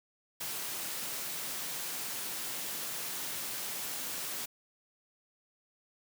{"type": "high-pass noise", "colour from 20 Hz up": "white", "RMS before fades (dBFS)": -38, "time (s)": [0.4, 4.46], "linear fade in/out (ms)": 10, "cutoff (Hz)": 110, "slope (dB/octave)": 24, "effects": []}